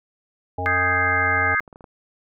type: harmonic tone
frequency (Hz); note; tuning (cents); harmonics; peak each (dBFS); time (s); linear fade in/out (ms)
90.5; F#2; -38; 1 / 3 / 5 / 7 / 9; -28 / -35 / -32 / -32 / -27; 0.58-1.55; 5
type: chord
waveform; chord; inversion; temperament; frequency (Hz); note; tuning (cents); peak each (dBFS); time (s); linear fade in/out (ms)
sine; Ab major seventh; second; equal; 1244.5 / 1568 / 1661.2 / 2093; Eb6 / G6 / Ab6 / C7; 0 / 0 / 0 / 0; -24 / -24 / -24 / -23; 0.66-1.6; 0
type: clicks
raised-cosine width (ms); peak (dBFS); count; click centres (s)
1; -29; 10; 1.377 / 1.422 / 1.463 / 1.541 / 1.605 / 1.678 / 1.728 / 1.759 / 1.808 / 1.842
effects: none